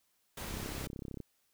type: noise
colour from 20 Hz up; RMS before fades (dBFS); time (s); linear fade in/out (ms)
pink; -42; 0.37-0.87; 5
type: click train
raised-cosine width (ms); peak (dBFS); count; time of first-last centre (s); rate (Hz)
3; -29; 24; 0.51-1.203; 33.2
effects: white hiss -75 dBFS RMS until 1.53 s